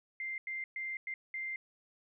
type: tone bursts at uneven times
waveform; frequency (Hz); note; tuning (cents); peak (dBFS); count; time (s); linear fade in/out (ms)
sine; 2093; C7; 0; -36; 5; 0.2-0.38 / 0.47-0.64 / 0.76-0.97 / 1.07-1.14 / 1.34-1.56; 2
effects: none